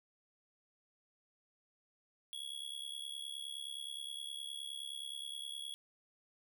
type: tone with amplitude modulation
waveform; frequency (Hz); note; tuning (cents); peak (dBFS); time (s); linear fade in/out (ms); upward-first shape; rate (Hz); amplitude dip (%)
square; 3341; G#7; +10; -39; 2.33-5.74; 0; sine; 69.6; 85
effects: none